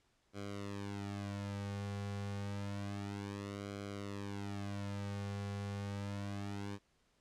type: tone with flanger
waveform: sawtooth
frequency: 100.5 Hz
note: G2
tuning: 44 cents sharp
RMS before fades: -42 dBFS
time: 0.33-6.79 s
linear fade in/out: 50 ms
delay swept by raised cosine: 1.1 to 3.2 ms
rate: 0.29 Hz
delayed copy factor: -0.95
effects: pink hiss -75 dBFS RMS until 7.2 s + low-pass 8000 Hz 12 dB/octave